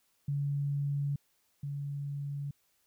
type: tone pair in turn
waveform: sine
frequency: 142.2 / 142.2 Hz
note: C#3 / C#3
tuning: +45 / +45 cents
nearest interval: unison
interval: 0 cents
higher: neither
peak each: -29 / -34 dBFS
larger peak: first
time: 0.28-1.16 / 1.63-2.51 s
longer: neither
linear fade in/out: 5 ms
effects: white hiss -73 dBFS RMS until 2.86 s